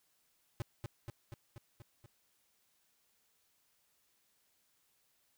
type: tone with echo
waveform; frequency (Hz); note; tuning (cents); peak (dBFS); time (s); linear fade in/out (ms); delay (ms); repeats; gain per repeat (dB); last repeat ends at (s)
square; 116.54; A#2; 0; -36; 0.6-0.62; 0; 240; 6; -3; 2.06
effects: white hiss -75 dBFS RMS until 5.37 s